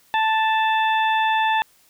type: harmonic tone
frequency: 880 Hz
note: A5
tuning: in tune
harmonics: 1 / 2 / 3 / 4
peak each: -18 / -24 / -28 / -30 dBFS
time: 0.14-1.62 s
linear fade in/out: 0 ms
effects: white hiss -57 dBFS RMS until 1.89 s